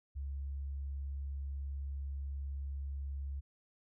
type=tone; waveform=sine; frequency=69.3 Hz; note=C#2; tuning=in tune; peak=-37 dBFS; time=0.15-3.41 s; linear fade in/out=20 ms; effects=none